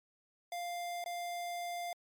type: tone with dropouts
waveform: square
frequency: 698.5 Hz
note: F5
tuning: in tune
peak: -38 dBFS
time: 0.52-1.93 s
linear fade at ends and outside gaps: 2 ms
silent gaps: 1.041-1.06 s
effects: MP3 96 kbps